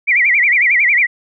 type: tone with vibrato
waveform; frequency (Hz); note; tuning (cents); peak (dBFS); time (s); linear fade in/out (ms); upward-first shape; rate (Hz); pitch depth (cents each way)
sine; 2139; C7; +38; -9; 0.07-1.07; 20; sine; 11; 200
effects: none